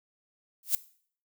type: noise with exponential growth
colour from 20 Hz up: violet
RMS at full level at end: -20 dBFS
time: 0.63-0.75 s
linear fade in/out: 2 ms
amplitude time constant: 24 ms
effects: noise-tail reverb RT60 0.5 s tail -18 dB re dry